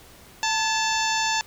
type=harmonic tone with a mistuned harmonic; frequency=888 Hz; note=A5; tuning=16 cents sharp; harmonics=1 / 2 / 3 / 4 / 5 / 6 / 7 / 8; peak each=-25 / -28 / -30 / -31 / -32 / -33 / -33 / -34 dBFS; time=0.43-1.41 s; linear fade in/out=0 ms; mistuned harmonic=2; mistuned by=-54 cents; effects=pink hiss -49 dBFS RMS until 1.46 s